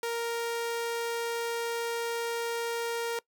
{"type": "tone", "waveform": "sawtooth", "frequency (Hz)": 466.3, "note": "A#4", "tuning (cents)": 1, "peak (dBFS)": -26, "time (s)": [0.03, 3.19], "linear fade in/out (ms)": 2, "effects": ["noise-tail reverb RT60 0.1 s tail -22 dB re dry"]}